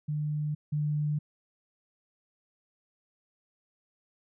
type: tone pair in turn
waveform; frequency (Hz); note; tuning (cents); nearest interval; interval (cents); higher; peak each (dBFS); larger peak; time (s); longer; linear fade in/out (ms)
sine; 150 / 149.27; D3 / D3; +37 / +29; unison; 8; first; -28 / -26; second; 0.08-0.55 / 0.72-1.19; neither; 10
effects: none